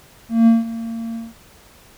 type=tone with ADSR envelope; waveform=triangle; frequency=228.4 Hz; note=A#3; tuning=35 cents flat; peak=-5 dBFS; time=0.29-1.34 s; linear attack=180 ms; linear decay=170 ms; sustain=-17 dB; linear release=180 ms; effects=pink hiss -48 dBFS RMS until 1.97 s